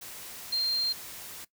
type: tone in noise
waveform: sine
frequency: 4186 Hz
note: C8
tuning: in tune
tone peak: -25 dBFS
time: 0.52-0.93 s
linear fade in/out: 10 ms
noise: white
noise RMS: -43 dBFS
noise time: 0.01-1.45 s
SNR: +15 dB
effects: noise-tail reverb RT60 0.1 s tail -18 dB re dry